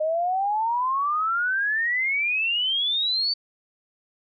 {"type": "exponential sweep", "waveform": "sine", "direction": "up", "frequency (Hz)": [610, 4588], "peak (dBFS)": -21, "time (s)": [0, 3.34], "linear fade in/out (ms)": 10, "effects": []}